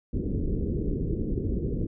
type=low-pass noise; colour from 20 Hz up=pink; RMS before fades=-28 dBFS; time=0.13-1.87 s; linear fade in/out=10 ms; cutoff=440 Hz; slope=48 dB/octave; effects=none